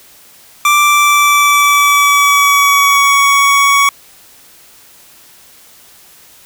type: tone with pitch glide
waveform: 25% pulse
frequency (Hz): 1174.7 to 1121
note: D6 to C#6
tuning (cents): 0 to +19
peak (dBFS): -3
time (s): 0.65-3.89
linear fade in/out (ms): 2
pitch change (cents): -81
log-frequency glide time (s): 0.81-3.18
effects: white hiss -42 dBFS RMS until 6.45 s